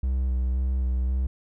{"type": "tone with vibrato", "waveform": "triangle", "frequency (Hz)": 63.8, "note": "C2", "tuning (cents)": -43, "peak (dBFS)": -20, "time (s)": [0.03, 1.27], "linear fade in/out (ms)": 5, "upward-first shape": "square", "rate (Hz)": 1.9, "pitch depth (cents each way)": 22, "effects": []}